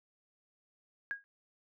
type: tone with exponential decay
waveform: sine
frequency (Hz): 1638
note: G#6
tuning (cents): -24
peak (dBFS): -30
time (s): 1.11-1.24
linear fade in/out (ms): 0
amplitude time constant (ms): 28
effects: none